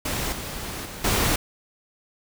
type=noise with level steps; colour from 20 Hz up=pink; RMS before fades=-27 / -33 / -37 / -22 dBFS; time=0.05-1.36 s; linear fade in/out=5 ms; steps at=0.32 / 0.85 / 1.04 s; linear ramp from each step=5 ms; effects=none